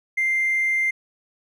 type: tone with hard clipping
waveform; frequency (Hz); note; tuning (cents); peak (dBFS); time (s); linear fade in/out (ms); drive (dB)
sine; 2093; C7; 0; -19; 0.17-0.91; 10; 1
effects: none